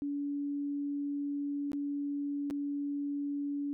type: tone with dropouts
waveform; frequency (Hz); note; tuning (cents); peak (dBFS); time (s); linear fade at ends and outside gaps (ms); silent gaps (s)
sine; 285.7; D4; -48; -32; 0.02-3.73; 0; 1.718-1.732 / 2.501-2.508
effects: none